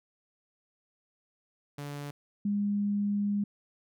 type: tone pair in turn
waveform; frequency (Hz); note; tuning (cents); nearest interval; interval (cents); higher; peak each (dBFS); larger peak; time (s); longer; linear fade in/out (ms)
sawtooth / sine; 144.2 / 203.9; D3 / G#3; -31 / -32; tritone; 599; second; -33 / -26; second; 1.78-2.11 / 2.45-3.44; second; 5
effects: none